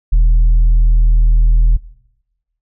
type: tone with tanh clipping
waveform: sine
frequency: 40.2 Hz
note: E1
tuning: 43 cents flat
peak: -7 dBFS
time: 0.12-1.77 s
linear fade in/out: 10 ms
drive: 2 dB
effects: noise-tail reverb RT60 1.0 s tail -21 dB re dry